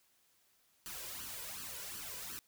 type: noise with flanger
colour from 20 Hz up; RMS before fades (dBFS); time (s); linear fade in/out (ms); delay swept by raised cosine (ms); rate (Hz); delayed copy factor
white; -45; 0.86-2.39; 0; 0.66 to 2.06; 2.7; +0.7
effects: white hiss -72 dBFS RMS until 2.47 s